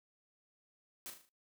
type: noise with echo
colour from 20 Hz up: white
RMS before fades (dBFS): -45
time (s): 1.06-1.1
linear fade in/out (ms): 0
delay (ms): 38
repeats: 5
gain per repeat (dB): -6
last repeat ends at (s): 1.29
effects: noise-tail reverb RT60 0.2 s tail -22 dB re dry